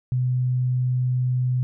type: tone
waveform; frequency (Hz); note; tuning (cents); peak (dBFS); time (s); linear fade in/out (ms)
sine; 126.2; B2; +38; -19; 0.12-1.63; 0
effects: none